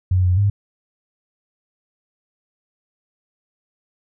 sine tone with pitch steps, 92 / 90.2 / 101.1 Hz, F#2 / F#2 / G#2, -9 / -44 / -46 cents, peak -13 dBFS, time 0.11-0.5 s, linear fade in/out 5 ms, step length 130 ms, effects none

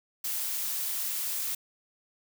blue noise, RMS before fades -32 dBFS, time 0.24-1.55 s, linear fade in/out 5 ms, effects none

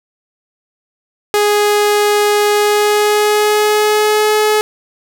sawtooth tone with pitch glide, 415.3 to 426.2 Hz, G#4 to G#4, 0 to +45 cents, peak -6 dBFS, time 1.34-4.61 s, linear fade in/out 0 ms, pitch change +45 cents, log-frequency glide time 2.51-4.34 s, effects none

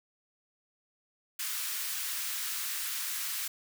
white high-pass noise, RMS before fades -35 dBFS, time 1.39-3.48 s, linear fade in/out 5 ms, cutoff 1200 Hz, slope 24 dB/octave, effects none

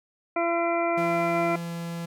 harmonic tone, 339.1 Hz, E4, 49 cents sharp, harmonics 1 / 2 / 3 / 4 / 6 / 7, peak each -28 / -25 / -33 / -32 / -36 / -34 dBFS, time 0.36-1.56 s, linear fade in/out 5 ms
45% pulse tone with pitch glide, 170.6 to 169.13 Hz, F3 to E3, -40 to +45 cents, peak -31 dBFS, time 0.97-2.06 s, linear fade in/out 10 ms, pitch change -15 cents, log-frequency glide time 1.45-1.73 s
effects none

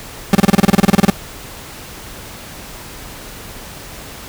40% pulse tone bursts, 196 Hz, G3, in tune, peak -5 dBFS, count 16, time 0.33-1.101 s, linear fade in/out 2 ms, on 21 ms, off 29 ms, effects pink hiss -33 dBFS RMS until 4.28 s

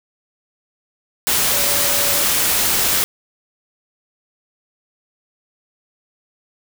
sine tone in noise, 570 Hz, C#5, 48 cents sharp, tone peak -28 dBFS, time 1.52-2.23 s, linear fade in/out 0 ms, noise white, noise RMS -17 dBFS, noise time 1.27-3.04 s, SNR -14 dB, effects none

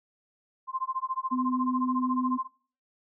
sine tone with tremolo, 1047 Hz, C6, 1 cent sharp, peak -25 dBFS, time 0.67-2.48 s, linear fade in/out 50 ms, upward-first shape sine, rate 14 Hz, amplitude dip 100%
sine tone, 252.5 Hz, B3, 39 cents sharp, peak -26 dBFS, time 1.31-2.38 s, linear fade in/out 20 ms
effects noise-tail reverb RT60 0.5 s tail -25 dB re dry

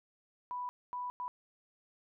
sine tone bursts at uneven times, 987.8 Hz, B5, in tune, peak -36 dBFS, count 3, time 0.51-0.69 / 0.93-1.1 / 1.2-1.28 s, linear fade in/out 0 ms, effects none

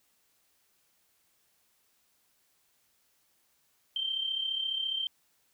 sine tone with amplitude modulation, 3136 Hz, G7, in tune, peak -27 dBFS, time 3.96-5.07 s, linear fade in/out 2 ms, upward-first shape sine, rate 34.6 Hz, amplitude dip 60%, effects white hiss -71 dBFS RMS until 5.53 s

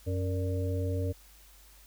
harmonic tone with a mistuned harmonic, 92.5 Hz, F#2, in tune, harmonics 1 / 3 / 5 / 6, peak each -29 / -38 / -37 / -41 dBFS, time 0.06-1.13 s, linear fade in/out 20 ms, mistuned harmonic 6, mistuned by +90 cents, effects added 50 Hz sine -56 dBFS peak until 1.86 s + white hiss -58 dBFS RMS until 1.86 s

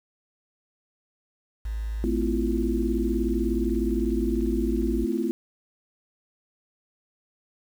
sine tone, 54.2 Hz, A1, 25 cents flat, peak -27 dBFS, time 1.65-5.05 s, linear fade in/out 5 ms
sine chord, F major seventh, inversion first, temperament equal with one note detuned, 220 / 256.5 / 329.6 / 349.2 Hz, A3 / C4 / E4 / F4, 0 / -34 / 0 / 0 cents, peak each -29 dBFS, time 2.04-5.31 s, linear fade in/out 0 ms
effects 8-bit

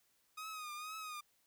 sawtooth tone with vibrato, 1244.5 Hz, D#6, in tune, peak -40 dBFS, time 0.37-1.21 s, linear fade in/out 10 ms, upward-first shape triangle, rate 2.1 Hz, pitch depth 76 cents each way, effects white hiss -75 dBFS RMS until 1.46 s

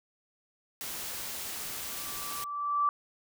white noise, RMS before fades -38 dBFS, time 0.81-2.44 s, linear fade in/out 0 ms
sine tone with exponential growth, 1163 Hz, D6, 17 cents flat, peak -22 dBFS, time 1.6-2.89 s, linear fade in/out 1 ms, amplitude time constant 280 ms
effects none

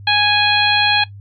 harmonic tone, 830 Hz, G#5, 1 cent flat, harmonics 1 / 2 / 3 / 4 / 5, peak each -18 / -18 / -18 / -18 / -18 dBFS, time 0.07-1.04 s, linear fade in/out 5 ms, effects noise-tail reverb RT60 0.1 s tail -17 dB re dry + added 100 Hz sine -33 dBFS peak until 1.2 s

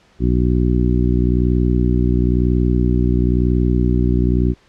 harmonic tone, 61 Hz, B1, 21 cents flat, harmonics 1 / 2 / 3 / 4 / 5 / 6, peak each -16 / -19 / -21 / -22 / -23 / -24 dBFS, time 0.19-4.55 s, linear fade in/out 50 ms, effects pink hiss -53 dBFS RMS until 4.68 s + low-pass 5000 Hz 12 dB/octave

